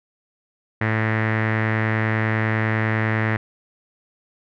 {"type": "tone with low-pass filter", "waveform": "sawtooth", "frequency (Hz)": 110, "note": "A2", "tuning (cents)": 0, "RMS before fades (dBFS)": -21, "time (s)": [0.81, 3.37], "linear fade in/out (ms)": 5, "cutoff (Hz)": 1900, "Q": 5.3, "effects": []}